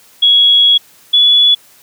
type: tone pair in turn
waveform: sine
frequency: 3337 / 3417 Hz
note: G#7 / G#7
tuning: +8 / +49 cents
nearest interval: unison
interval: 41 cents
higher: second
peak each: -5 dBFS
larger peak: neither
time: 0.22-0.78 / 1.13-1.55 s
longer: first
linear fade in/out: 10 ms
effects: white hiss -45 dBFS RMS until 1.82 s + high-pass 80 Hz 12 dB/octave